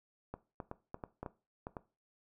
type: clicks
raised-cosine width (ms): 1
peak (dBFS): -27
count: 9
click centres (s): 0.34 / 0.602 / 0.714 / 0.944 / 1.038 / 1.23 / 1.262 / 1.669 / 1.768
effects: noise-tail reverb RT60 0.3 s tail -17 dB re dry